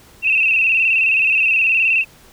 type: tone with vibrato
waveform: sine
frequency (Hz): 2630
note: E7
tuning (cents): -5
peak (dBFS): -12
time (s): 0.22-2.05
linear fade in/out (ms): 50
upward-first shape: square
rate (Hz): 19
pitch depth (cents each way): 53
effects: pink hiss -47 dBFS RMS until 2.32 s